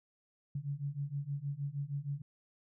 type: beating tone pair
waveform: sine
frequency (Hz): 138.59 / 144.99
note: C#3 / D3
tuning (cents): 0 / -22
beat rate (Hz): 6.4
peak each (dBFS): -39 / -38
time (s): 0.55-2.22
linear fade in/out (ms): 5
effects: none